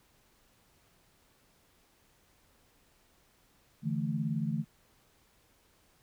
sine chord, D suspended second, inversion none, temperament equal, 146.83 / 164.81 / 220 Hz, D3 / E3 / A3, 0 / 0 / 0 cents, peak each -34 dBFS, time 3.82-4.65 s, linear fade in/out 50 ms, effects pink hiss -67 dBFS RMS until 6.02 s

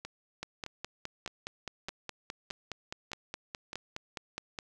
two click trains, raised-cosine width 0.2 ms, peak -23 / -20 dBFS, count 7 / 21, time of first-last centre 0.05-3.731 / 0.43-4.588 s, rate 1.63 / 4.81 Hz, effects none

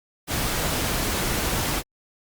pink noise, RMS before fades -25 dBFS, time 0.27-1.83 s, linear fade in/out 50 ms, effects Opus 48 kbps

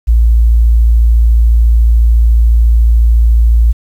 sine tone, 57 Hz, A#1, 38 cents flat, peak -4 dBFS, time 0.07-3.73 s, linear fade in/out 20 ms, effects 7-bit

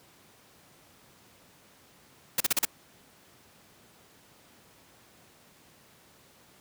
white noise bursts, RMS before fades -24 dBFS, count 5, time 2.38-2.652 s, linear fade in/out 5 ms, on 24 ms, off 38 ms, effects pink hiss -58 dBFS RMS until 6.6 s + high-pass 100 Hz 12 dB/octave

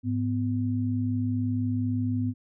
sine tone pair together, 105 / 250.9 Hz, G#2 / B3, +19 / +28 cents, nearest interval octave + minor third, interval 1509 cents, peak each -27 / -27 dBFS, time 0.03-2.34 s, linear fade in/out 50 ms, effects none

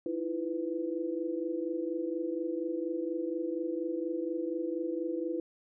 sine tone cluster, 316.6 / 340.8 / 498.2 Hz, D#4 / F4 / B4, +30 / -42 / +15 cents, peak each -36 / -34 / -37 dBFS, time 0.06-5.4 s, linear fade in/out 2 ms, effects none

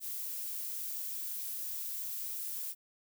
violet noise, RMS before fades -39 dBFS, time 0-2.75 s, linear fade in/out 50 ms, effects none

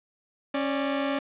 sawtooth tone pair together, 274.8 / 587.3 Hz, C#4 / D5, -15 / 0 cents, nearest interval octave + minor second, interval 1315 cents, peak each -23 / -26 dBFS, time 0.54-1.19 s, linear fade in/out 5 ms, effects resampled to 8000 Hz + 8-bit

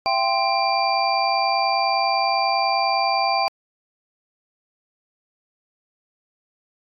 sine tone cluster, 674 / 784 / 1045 / 2370 / 4665 Hz, E5 / G5 / C6 / D7 / D8, +38 / 0 / -2 / +15 / -12 cents, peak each -25 / -21 / -25 / -27 / -26 dBFS, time 0.06-3.48 s, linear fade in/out 0 ms, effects AAC 48 kbps

